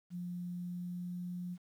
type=tone with pitch glide; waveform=sine; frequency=176.9 to 178.13 Hz; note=F3 to F3; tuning=+23 to +35 cents; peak=-38 dBFS; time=0.1-1.58 s; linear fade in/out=50 ms; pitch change=+12 cents; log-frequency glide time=0.53-1.39 s; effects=11-bit